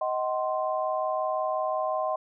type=chord; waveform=sine; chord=C diminished; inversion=first; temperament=just; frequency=627.9 / 753.5 / 1046.5 Hz; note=Eb5 / Gb5 / C6; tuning=+16 / +31 / 0 cents; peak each=-28 / -31 / -31 dBFS; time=0.01-2.16 s; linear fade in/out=5 ms; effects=none